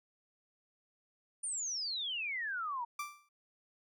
sine exponential sweep, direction down, 9400 to 920 Hz, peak -35 dBFS, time 1.43-2.85 s, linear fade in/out 10 ms
30% pulse tone with exponential decay, 1174.7 Hz, D6, in tune, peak -32 dBFS, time 2.99-3.29 s, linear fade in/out 5 ms, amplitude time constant 64 ms
effects none

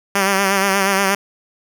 5% pulse tone with vibrato, 195.5 Hz, G3, 4 cents flat, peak -3 dBFS, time 0.15-1.15 s, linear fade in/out 5 ms, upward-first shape sine, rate 8.4 Hz, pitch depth 45 cents each way, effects none

